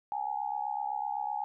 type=tone with amplitude modulation; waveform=sine; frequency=830.6 Hz; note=G#5; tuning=in tune; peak=-27 dBFS; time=0.12-1.44 s; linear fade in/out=0 ms; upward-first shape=sine; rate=67.9 Hz; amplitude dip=90%; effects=none